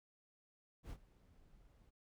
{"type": "noise with ADSR envelope", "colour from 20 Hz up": "brown", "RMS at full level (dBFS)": -45, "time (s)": [0.83, 1.91], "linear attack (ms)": 77, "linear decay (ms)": 62, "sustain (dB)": -21, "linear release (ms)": 24, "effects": []}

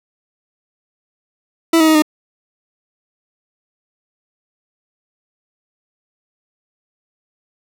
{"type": "tone with pitch steps", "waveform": "40% pulse", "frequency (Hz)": [329.3, 317.6, 314.7, 305.9], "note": ["E4", "D#4", "D#4", "D#4"], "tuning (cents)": [-2, 36, 20, -29], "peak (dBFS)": -8, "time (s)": [1.73, 2.022], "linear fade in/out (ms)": 5, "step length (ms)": 73, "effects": []}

